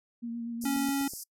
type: tone with vibrato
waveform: sine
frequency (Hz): 233.7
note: A#3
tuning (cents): +5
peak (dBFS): -33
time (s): 0.22-0.91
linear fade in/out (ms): 20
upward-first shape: sine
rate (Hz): 8.2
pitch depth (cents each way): 21
type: band-pass noise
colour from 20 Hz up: white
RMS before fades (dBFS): -42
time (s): 0.61-1.24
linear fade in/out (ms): 10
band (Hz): 4800 to 14000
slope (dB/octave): 96
type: click train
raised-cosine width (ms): 2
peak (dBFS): -35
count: 5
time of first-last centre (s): 0.64-1.136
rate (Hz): 8.07
type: tone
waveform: square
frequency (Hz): 277.2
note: C#4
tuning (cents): 0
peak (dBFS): -28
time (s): 0.65-1.08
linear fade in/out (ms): 5
effects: noise-tail reverb RT60 0.1 s tail -26 dB re dry